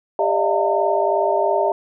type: tone cluster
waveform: sine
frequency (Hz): 398.3 / 586 / 629 / 688 / 907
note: G4 / D5 / D#5 / F5 / A#5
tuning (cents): +28 / -4 / +19 / -26 / -48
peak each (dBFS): -22 / -23 / -21 / -22 / -22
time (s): 0.19-1.72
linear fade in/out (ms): 2
effects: none